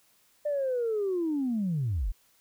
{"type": "linear sweep", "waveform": "sine", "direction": "down", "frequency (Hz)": [600, 31.5], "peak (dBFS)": -25, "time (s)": [0.45, 2.12], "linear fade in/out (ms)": 10, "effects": ["tanh soft clip ceiling -22 dBFS", "white hiss -65 dBFS RMS until 2.4 s"]}